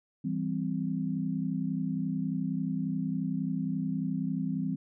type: chord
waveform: sine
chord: C major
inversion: first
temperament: equal with one note detuned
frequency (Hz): 164.81 / 196 / 259.5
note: E3 / G3 / C4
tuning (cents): 0 / 0 / -14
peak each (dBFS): -33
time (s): 0.24-4.76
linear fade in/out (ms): 10
effects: none